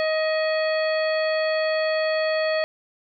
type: harmonic tone with a mistuned harmonic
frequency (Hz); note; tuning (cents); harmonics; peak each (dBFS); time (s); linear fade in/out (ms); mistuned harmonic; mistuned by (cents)
629; D#5; +19; 1 / 2 / 3 / 4 / 5 / 7; -21 / -34 / -29 / -34 / -38 / -34; 0-2.64; 0; 5; +92
effects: none